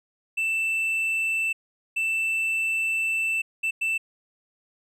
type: tone bursts at uneven times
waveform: triangle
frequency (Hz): 2660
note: E7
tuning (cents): +15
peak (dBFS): -21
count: 4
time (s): 0.37-1.53 / 1.96-3.42 / 3.63-3.71 / 3.81-3.98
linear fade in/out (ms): 10
effects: resampled to 32000 Hz